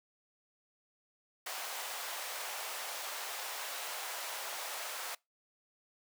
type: high-pass noise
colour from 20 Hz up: pink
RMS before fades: -41 dBFS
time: 1.46-5.15 s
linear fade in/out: 5 ms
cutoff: 600 Hz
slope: 24 dB/octave
effects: noise-tail reverb RT60 0.2 s tail -24 dB re dry